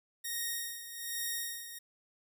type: tone with tremolo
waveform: 5% pulse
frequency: 1864.7 Hz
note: A#6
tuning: in tune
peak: -23 dBFS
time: 0.24-1.79 s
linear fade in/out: 10 ms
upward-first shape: sine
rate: 1.2 Hz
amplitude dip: 70%
effects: none